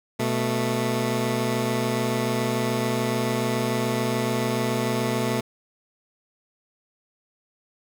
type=tone pair together; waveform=15% pulse; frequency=123.47 / 220 Hz; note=B2 / A3; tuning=0 / 0 cents; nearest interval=minor seventh; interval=1000 cents; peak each=-19 dBFS; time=0.19-5.41 s; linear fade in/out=10 ms; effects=none